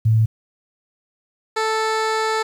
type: tone pair in turn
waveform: sine / 15% pulse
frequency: 110.9 / 439.9 Hz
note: A2 / A4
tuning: +14 / 0 cents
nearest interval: 2 octaves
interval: 2386 cents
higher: second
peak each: -12 dBFS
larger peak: neither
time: 0.05-0.26 / 1.56-2.43 s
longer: second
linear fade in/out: 10 ms
effects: low-pass 7000 Hz 12 dB/octave + 8-bit